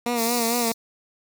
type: tone with vibrato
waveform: 15% pulse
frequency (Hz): 235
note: A#3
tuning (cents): +14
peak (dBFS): -16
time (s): 0.06-0.72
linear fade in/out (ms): 2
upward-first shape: sine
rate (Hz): 4.4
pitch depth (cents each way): 57
type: high-pass noise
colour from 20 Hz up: pink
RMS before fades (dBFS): -28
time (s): 0.15-0.74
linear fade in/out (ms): 50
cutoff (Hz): 3900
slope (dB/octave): 96
effects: none